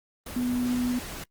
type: tone in noise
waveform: sine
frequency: 246.9 Hz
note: B3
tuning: in tune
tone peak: -24 dBFS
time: 0.36-0.99 s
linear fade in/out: 5 ms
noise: pink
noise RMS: -38 dBFS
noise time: 0.26-1.24 s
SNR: +11 dB
effects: noise-tail reverb RT60 0.1 s tail -25 dB re dry + Opus 24 kbps